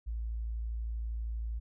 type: tone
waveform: sine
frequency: 56.3 Hz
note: A1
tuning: 40 cents sharp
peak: -33 dBFS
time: 0.06-1.6 s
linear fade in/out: 20 ms
effects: none